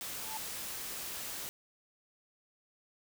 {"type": "noise", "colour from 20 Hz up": "white", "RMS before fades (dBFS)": -41, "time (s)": [0.01, 1.49], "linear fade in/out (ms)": 0}
{"type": "tone with exponential growth", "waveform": "sine", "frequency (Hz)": 880, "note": "A5", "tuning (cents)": 0, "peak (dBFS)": -36, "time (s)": [0.12, 0.37], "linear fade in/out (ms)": 0, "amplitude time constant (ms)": 53}
{"effects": []}